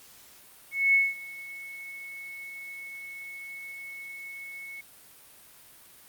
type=tone with ADSR envelope; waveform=sine; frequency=2200 Hz; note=C#7; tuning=14 cents flat; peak=-17 dBFS; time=0.71-4.81 s; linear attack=230 ms; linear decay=200 ms; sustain=-21 dB; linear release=6 ms; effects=white hiss -53 dBFS RMS until 6.08 s + Opus 48 kbps